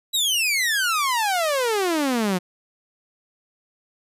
sawtooth exponential sweep, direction down, 3951 to 174.61 Hz, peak -16 dBFS, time 0.13-2.39 s, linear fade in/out 20 ms, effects resampled to 32000 Hz

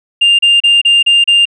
sine tone bursts, 2800 Hz, F7, 4 cents sharp, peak -3 dBFS, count 6, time 0.21-1.455 s, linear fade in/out 10 ms, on 180 ms, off 33 ms, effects tanh soft clip ceiling -3 dBFS

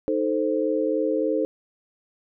sine chord, A diminished, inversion second, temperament equal, 311.1 / 440 / 523.3 Hz, Eb4 / A4 / C5, 0 / 0 / 0 cents, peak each -25 dBFS, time 0.08-1.45 s, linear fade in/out 0 ms, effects none

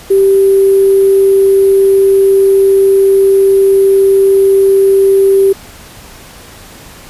sine tone with sample-and-hold, 390.3 Hz, G4, 8 cents flat, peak -4 dBFS, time 0.1-5.53 s, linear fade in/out 10 ms, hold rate 11025 Hz, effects pink hiss -34 dBFS RMS until 7.09 s + resampled to 32000 Hz

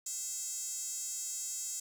square tone with high-pass filter, 293.7 Hz, D4, in tune, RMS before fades -39 dBFS, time 0.06-1.8 s, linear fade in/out 5 ms, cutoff 7100 Hz, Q 5.7, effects none

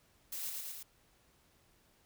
blue noise with echo, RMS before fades -41 dBFS, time 0.32-0.5 s, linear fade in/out 5 ms, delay 110 ms, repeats 3, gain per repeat -2 dB, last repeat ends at 0.83 s, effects pink hiss -69 dBFS RMS until 2.05 s

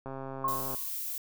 click train, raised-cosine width 1 ms, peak -26 dBFS, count 93, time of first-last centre 0.06-0.747 s, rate 134 Hz
sine tone with exponential decay, 1078 Hz, C#6, 49 cents flat, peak -24 dBFS, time 0.44-0.9 s, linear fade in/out 5 ms, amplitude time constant 98 ms
violet noise, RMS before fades -36 dBFS, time 0.48-1.18 s, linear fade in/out 2 ms
effects none

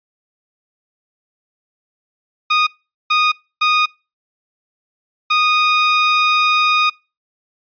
20% pulse tone bursts at uneven times, 1238 Hz, D#6, 9 cents flat, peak -7 dBFS, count 4, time 2.5-2.67 / 3.1-3.32 / 3.61-3.86 / 5.3-6.9 s, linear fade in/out 10 ms, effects noise-tail reverb RT60 0.3 s tail -26 dB re dry + resampled to 11025 Hz

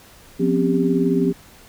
sine tone cluster, 176.3 / 250.3 / 269.4 / 396.1 Hz, F3 / B3 / C#4 / G4, +17 / +23 / -49 / +18 cents, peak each -21 dBFS, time 0.39-1.33 s, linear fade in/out 20 ms, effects pink hiss -47 dBFS RMS until 1.68 s

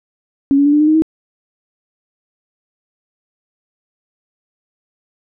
sine tone with pitch steps, 277.2 / 283.7 / 290.3 / 297.1 / 304 / 311.1 / 318.4 Hz, C#4 / C#4 / D4 / D4 / D#4 / D#4 / D#4, 0 / +40 / -20 / +20 / -40 / 0 / +40 cents, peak -8 dBFS, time 0.51-1.021 s, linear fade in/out 0 ms, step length 73 ms, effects none

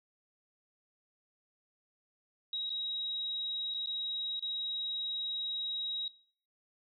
sine tone with dropouts, 3820 Hz, A#7, 42 cents sharp, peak -33 dBFS, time 2.53-6.08 s, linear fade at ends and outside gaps 2 ms, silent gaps 2.695-2.702 / 3.74-3.745 / 3.861-3.871 / 4.395-4.424 s, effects noise-tail reverb RT60 0.5 s tail -21 dB re dry

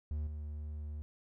triangle tone with level steps, 75.2 Hz, D2, 42 cents sharp, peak -32 / -37 dBFS, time 0.11-1.02 s, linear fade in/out 0 ms, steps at 0.27 s, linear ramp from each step 2 ms, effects none

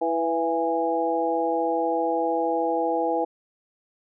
harmonic tone with a mistuned harmonic, 164.81 Hz, E3, in tune, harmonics 2 / 3 / 4 / 5, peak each -28 / -26 / -28 / -26 dBFS, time 0.01-3.25 s, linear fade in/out 10 ms, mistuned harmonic 4, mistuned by +31 cents, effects none

